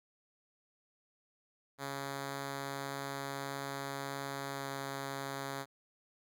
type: tone with pitch glide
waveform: 5% pulse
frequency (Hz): 138.59 to 137.63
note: C#3 to C#3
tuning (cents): 0 to -12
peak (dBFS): -27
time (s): 1.78-5.66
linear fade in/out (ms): 50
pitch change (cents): -12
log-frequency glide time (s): 4.54-4.66
effects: none